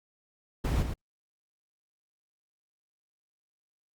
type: noise with echo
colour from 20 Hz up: brown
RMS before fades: -28 dBFS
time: 0.64-0.83 s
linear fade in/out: 10 ms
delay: 110 ms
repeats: 1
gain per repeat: -6 dB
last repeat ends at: 0.94 s
effects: Opus 48 kbps